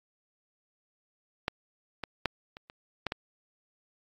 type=clicks; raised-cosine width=0.3 ms; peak=-12 / -18 / -10 / -28 / -30 / -14 / -16 dBFS; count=7; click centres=1.481 / 2.037 / 2.257 / 2.569 / 2.699 / 3.067 / 3.121 s; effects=AAC 48 kbps